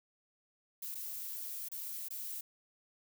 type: noise with dropouts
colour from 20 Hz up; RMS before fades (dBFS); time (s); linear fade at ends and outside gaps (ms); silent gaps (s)
violet; -42; 0.82-2.41; 5; 0.947-0.952 / 1.686-1.716 / 2.085-2.105
effects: none